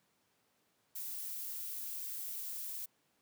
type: noise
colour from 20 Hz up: violet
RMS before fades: -42 dBFS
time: 0.95-2.86 s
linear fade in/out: 10 ms
effects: pink hiss -75 dBFS RMS until 3.21 s + high-pass 150 Hz 12 dB/octave